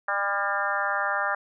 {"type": "harmonic tone with a mistuned harmonic", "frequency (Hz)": 199.9, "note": "G3", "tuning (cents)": 34, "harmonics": [3, 4, 5, 6, 7, 8, 9], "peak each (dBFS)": [-33, -31, -34, -30, -30, -31, -33], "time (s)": [0.08, 1.35], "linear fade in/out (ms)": 5, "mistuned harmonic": 8, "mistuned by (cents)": 21, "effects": []}